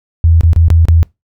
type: tone with dropouts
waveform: sine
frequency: 82.41 Hz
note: E2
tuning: in tune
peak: -4 dBFS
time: 0.24-1.03 s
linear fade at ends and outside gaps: 0 ms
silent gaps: 0.409-0.434 / 0.532-0.562 / 0.683-0.703 / 0.853-0.885 s
effects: noise-tail reverb RT60 0.2 s tail -24 dB re dry